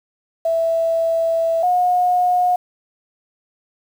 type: tone pair in turn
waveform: sine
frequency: 659.3 / 720.9 Hz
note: E5 / F#5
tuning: 0 / -45 cents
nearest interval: major second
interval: 155 cents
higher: second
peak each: -15 / -13 dBFS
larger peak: second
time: 0.45-1.63 / 1.63-2.56 s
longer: first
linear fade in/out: 5 ms
effects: 7-bit